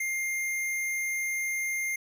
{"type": "tone", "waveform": "square", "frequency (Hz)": 2112, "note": "C7", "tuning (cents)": 16, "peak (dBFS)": -29, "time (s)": [0, 1.96], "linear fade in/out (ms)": 5, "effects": []}